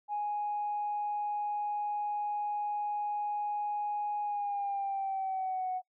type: tone with pitch glide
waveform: sine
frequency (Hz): 830.6 to 740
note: G#5 to F#5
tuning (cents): 0 to 0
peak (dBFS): -30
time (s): 0.08-5.82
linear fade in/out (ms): 50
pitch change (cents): -200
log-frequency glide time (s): 4.23-5.71
effects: noise-tail reverb RT60 0.1 s tail -24 dB re dry + tanh soft clip ceiling -26 dBFS